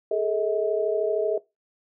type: tone cluster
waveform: sine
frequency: 414.6 / 447.6 / 639 Hz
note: G#4 / A4 / D#5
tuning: -3 / +30 / +46 cents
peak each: -26 / -25 / -26 dBFS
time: 0.11-1.38 s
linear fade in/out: 5 ms
effects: noise-tail reverb RT60 0.2 s tail -18 dB re dry